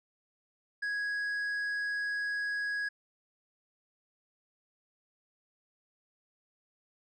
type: tone with tanh clipping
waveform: triangle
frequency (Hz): 1661.2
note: G#6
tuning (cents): 0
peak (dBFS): -32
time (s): 0.82-2.89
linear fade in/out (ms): 10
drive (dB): 9
effects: none